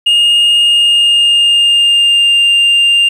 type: tone with pitch glide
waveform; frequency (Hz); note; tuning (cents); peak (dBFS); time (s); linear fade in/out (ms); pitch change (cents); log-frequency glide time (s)
sine; 2842 to 2798; F7 to F7; +30 to +3; -3; 0.06-3.09; 10; -27; 0.61-2.42
effects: tanh soft clip ceiling -5 dBFS + 7-bit